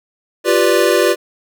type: chord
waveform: square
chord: G dominant seventh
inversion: third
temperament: equal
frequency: 349.2 / 392 / 493.9 / 587.3 Hz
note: F4 / G4 / B4 / D5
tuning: 0 / 0 / 0 / 0 cents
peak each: -17 dBFS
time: 0.44-1.16 s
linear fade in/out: 50 ms
effects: none